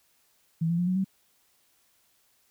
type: tone with pitch steps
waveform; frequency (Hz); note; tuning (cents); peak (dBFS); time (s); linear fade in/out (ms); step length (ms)
sine; 163.5 / 170.05 / 176.86 / 183.95 / 191.32; E3 / F3 / F3 / F#3 / G3; -14 / -46 / +22 / -10 / -42; -23; 0.61-1.045; 10; 87
effects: white hiss -67 dBFS RMS until 2.5 s